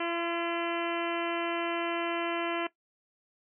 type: harmonic tone with a mistuned harmonic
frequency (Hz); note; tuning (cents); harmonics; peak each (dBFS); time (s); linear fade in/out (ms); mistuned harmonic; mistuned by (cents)
339.2; E4; +50; 1 / 2 / 3 / 4 / 5 / 6 / 7 / 8 / 9; -33 / -36 / -38 / -39 / -40 / -41 / -41 / -42 / -43; 0-2.67; 5; 3; +16
effects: noise-tail reverb RT60 0.1 s tail -17 dB re dry

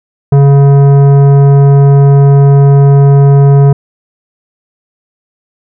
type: tone with tanh clipping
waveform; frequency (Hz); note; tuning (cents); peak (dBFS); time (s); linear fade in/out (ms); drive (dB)
sine; 140; C#3; +18; -3; 0.32-3.73; 5; 13
effects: none

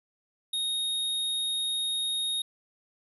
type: tone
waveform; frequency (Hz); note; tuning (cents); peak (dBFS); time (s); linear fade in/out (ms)
square; 3729; A#7; 0; -28; 0.53-2.42; 5
effects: resampled to 32000 Hz

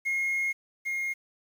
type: tone pair in turn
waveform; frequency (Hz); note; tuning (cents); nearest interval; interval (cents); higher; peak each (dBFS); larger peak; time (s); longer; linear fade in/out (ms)
triangle; 2150 / 2139; C7 / C7; +47 / +38; unison; 9; first; -23 / -26; first; 0.05-0.53 / 0.85-1.14; first; 20
effects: tanh soft clip ceiling -20 dBFS + 9-bit

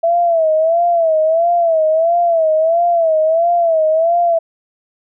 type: tone with vibrato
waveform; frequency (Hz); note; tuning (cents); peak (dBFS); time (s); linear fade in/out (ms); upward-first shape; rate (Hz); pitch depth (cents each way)
sine; 659.3; E5; 0; -10; 0.03-4.39; 10; sine; 1.5; 93
effects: none

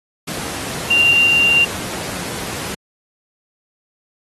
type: tone in noise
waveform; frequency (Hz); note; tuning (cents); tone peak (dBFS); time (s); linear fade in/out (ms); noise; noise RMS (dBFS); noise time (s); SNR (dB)
sine; 2778; F7; -10; -10; 0.9-1.65; 10; pink; -26; 0.27-2.75; +13
effects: high-pass 100 Hz 12 dB/octave + AAC 32 kbps

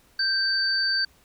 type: tone pair together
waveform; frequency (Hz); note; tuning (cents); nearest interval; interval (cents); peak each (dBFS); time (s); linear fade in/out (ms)
sine; 1569 / 4594; G6 / D8; +1 / -39; octave + perfect fifth; 1860; -25 / -23; 0.19-1.05; 5
effects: pink hiss -59 dBFS RMS until 1.24 s

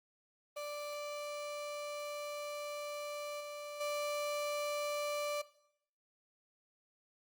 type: tone with level steps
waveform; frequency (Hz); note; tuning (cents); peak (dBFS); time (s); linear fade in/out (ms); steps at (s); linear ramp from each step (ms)
35% pulse; 587.3; D5; 0; -38 / -41 / -33; 0.56-5.42; 10; 3.4 / 3.8; 10
effects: noise-tail reverb RT60 0.7 s tail -17 dB re dry + Opus 32 kbps

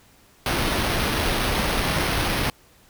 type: noise with sample-and-hold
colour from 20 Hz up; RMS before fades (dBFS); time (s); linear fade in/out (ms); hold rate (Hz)
pink; -23; 0.46-2.5; 2; 7350
effects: pink hiss -55 dBFS RMS until 2.89 s

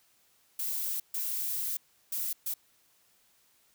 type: noise bursts at uneven times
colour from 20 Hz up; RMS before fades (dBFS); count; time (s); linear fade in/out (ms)
violet; -33; 4; 0.59-1 / 1.14-1.77 / 2.12-2.33 / 2.46-2.54; 5
effects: white hiss -67 dBFS RMS until 3.74 s

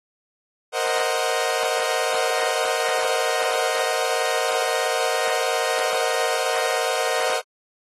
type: chord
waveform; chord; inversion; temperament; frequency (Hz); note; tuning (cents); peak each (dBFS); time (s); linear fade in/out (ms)
sawtooth; C half-diminished seventh; third; equal; 466.2 / 523.3 / 622.3 / 740; Bb4 / C5 / Eb5 / Gb5; 0 / 0 / 0 / 0; -23; 0.72-7.42; 50
effects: AAC 32 kbps

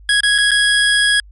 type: tone with dropouts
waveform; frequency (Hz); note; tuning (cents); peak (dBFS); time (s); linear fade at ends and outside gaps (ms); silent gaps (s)
25% pulse; 1661.2; G#6; 0; -7; 0.09-1.2; 2; 0.206-0.233 / 0.381-0.384 / 0.509-0.515
effects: added 50 Hz sine -38 dBFS peak until 1.31 s + MP3 48 kbps

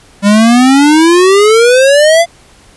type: exponential sweep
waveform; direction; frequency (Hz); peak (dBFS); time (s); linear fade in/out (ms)
square; up; 197.9 to 693; -4; 0.22-2.26; 50
effects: pink hiss -42 dBFS RMS until 2.76 s + resampled to 24000 Hz

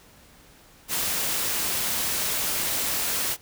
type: noise with amplitude modulation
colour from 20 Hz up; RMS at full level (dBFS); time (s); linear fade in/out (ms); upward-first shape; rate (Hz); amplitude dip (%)
white; -25; 0.88-3.37; 50; sine; 241; 30
effects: pink hiss -53 dBFS RMS until 3.41 s

